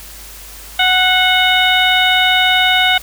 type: harmonic tone with a mistuned harmonic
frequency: 740 Hz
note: F#5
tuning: in tune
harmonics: 1 / 2 / 3 / 4 / 5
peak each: -16 / -16 / -16 / -16 / -16 dBFS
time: 0.79-2.98 s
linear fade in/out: 5 ms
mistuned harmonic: 3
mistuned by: -31 cents
effects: added 50 Hz sine -37 dBFS peak until 3.02 s + white hiss -35 dBFS RMS until 3.02 s